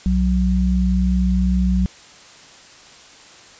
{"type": "tone pair together", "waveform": "sine", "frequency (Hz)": [62.45, 185], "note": ["B1", "F#3"], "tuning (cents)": [20, 0], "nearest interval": "octave + perfect fifth", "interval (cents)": 1880, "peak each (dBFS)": [-17, -17], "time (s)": [0.06, 1.86], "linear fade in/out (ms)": 0, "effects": ["white hiss -44 dBFS RMS until 3.59 s", "resampled to 16000 Hz"]}